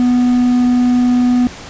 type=tone with quantisation; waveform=triangle; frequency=246.9 Hz; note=B3; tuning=in tune; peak=-7 dBFS; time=0-1.47 s; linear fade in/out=0 ms; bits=6; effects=pink hiss -32 dBFS RMS until 1.69 s + resampled to 16000 Hz